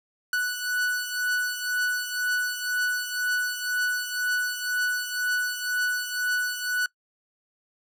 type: beating tone pair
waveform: 45% pulse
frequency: 1480 / 1482 Hz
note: F#6 / F#6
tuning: 0 / +2 cents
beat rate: 2 Hz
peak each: -26 / -30 dBFS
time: 0.33-6.86 s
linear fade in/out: 2 ms
effects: noise-tail reverb RT60 0.1 s tail -22 dB re dry